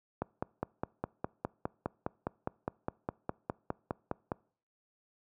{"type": "click train", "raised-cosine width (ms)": 1, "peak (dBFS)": -18, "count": 21, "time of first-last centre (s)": [0.22, 4.318], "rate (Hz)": 4.88, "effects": ["noise-tail reverb RT60 0.5 s tail -25 dB re dry", "high-pass 80 Hz 12 dB/octave"]}